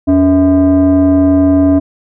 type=tone with frequency modulation; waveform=sine; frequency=283.1 Hz; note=C#4; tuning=37 cents sharp; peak=-4 dBFS; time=0.07-1.8 s; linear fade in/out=20 ms; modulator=367 Hz; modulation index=0.64; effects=tanh soft clip ceiling -3 dBFS